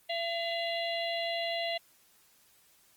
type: harmonic tone with a mistuned harmonic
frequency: 676 Hz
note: E5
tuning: 43 cents sharp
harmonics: 1 / 3 / 4 / 5 / 6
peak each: -33 / -38 / -39 / -40 / -41 dBFS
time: 0.09-1.78 s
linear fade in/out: 10 ms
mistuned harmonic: 4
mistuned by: +70 cents
effects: white hiss -64 dBFS RMS until 2.96 s + Opus 24 kbps